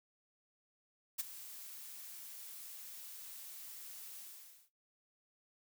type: noise with ADSR envelope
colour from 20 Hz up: blue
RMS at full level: -35 dBFS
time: 1.18-4.7 s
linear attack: 19 ms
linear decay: 20 ms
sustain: -15 dB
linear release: 520 ms
effects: noise-tail reverb RT60 0.2 s tail -19 dB re dry